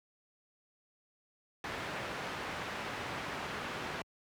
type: low-pass noise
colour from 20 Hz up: white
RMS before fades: -40 dBFS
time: 1.64-4.02 s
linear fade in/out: 2 ms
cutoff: 1900 Hz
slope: 12 dB/octave
effects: high-pass 60 Hz 12 dB/octave